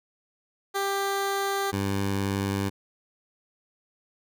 15% pulse tone pair in turn, 395 / 98.75 Hz, G4 / G2, +13 / +13 cents, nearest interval 2 octaves, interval 2400 cents, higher first, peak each -19 dBFS, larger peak neither, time 0.74-1.72 / 1.72-2.7 s, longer neither, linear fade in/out 20 ms, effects none

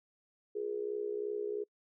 sine tone with amplitude modulation, 415.9 Hz, G#4, 2 cents sharp, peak -30 dBFS, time 0.55-1.64 s, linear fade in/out 10 ms, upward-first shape sine, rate 62.9 Hz, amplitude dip 80%, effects noise-tail reverb RT60 0.1 s tail -26 dB re dry

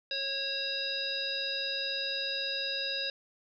harmonic tone, 547 Hz, C#5, 23 cents flat, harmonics 1 / 3 / 5 / 7 / 9, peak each -41 / -40 / -39 / -35 / -36 dBFS, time 0.11-3.1 s, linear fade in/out 2 ms, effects none

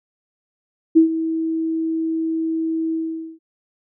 sine tone with ADSR envelope, 323.7 Hz, E4, 31 cents flat, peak -6 dBFS, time 0.95-3.39 s, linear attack 21 ms, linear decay 110 ms, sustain -13 dB, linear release 460 ms, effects none

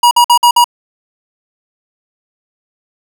square tone bursts, 960 Hz, B5, 49 cents flat, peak -5 dBFS, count 5, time 0.03-0.643 s, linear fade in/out 5 ms, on 81 ms, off 52 ms, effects none

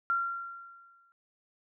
sine tone with exponential decay, 1376 Hz, F6, 26 cents flat, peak -24 dBFS, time 0.1-1.12 s, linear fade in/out 0 ms, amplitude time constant 220 ms, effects none

